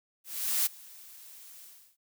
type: noise with ADSR envelope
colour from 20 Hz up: blue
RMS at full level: -26 dBFS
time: 0.24-1.97 s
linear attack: 420 ms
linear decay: 15 ms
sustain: -24 dB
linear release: 340 ms
effects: none